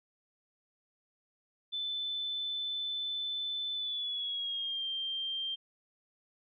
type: tone with pitch glide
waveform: sine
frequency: 3517 to 3170 Hz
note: A7 to G7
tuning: -1 to +19 cents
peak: -33 dBFS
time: 1.72-5.56 s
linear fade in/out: 20 ms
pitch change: -180 cents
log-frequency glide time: 3.74-4.86 s
effects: none